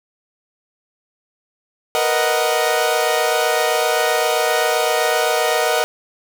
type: chord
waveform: sawtooth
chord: B major seventh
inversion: third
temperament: equal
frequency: 466.2 / 493.9 / 622.3 / 740 Hz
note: A#4 / B4 / D#5 / F#5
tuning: 0 / 0 / 0 / 0 cents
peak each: -17 / -21 / -16 / -17 dBFS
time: 1.95-5.84 s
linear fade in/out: 0 ms
effects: none